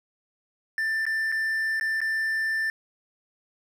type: tone with dropouts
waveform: triangle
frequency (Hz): 1778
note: A6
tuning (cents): +18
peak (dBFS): -22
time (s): 0.78-2.7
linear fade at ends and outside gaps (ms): 1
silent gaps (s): 1.054-1.065 / 1.318-1.323 / 1.798-1.81 / 2.005-2.015
effects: none